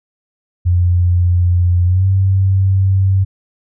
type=tone with pitch glide; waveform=sine; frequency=88.5 to 95.95 Hz; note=F2 to G2; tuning=+23 to -37 cents; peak=-9 dBFS; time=0.65-3.25 s; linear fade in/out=20 ms; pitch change=+140 cents; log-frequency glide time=1.85-2.06 s; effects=none